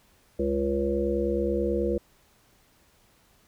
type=harmonic tone; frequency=69.3 Hz; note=C#2; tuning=in tune; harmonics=1 / 3 / 5 / 7 / 8; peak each=-32 / -31 / -28 / -28 / -33 dBFS; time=0.39-1.98 s; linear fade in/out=5 ms; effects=pink hiss -62 dBFS RMS until 3.47 s